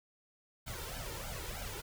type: noise with flanger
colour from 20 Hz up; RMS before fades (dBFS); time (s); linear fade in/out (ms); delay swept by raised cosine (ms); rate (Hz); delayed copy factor
pink; -42; 0.66-1.82; 20; 1.3 to 2.24; 3.2; +0.8
effects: none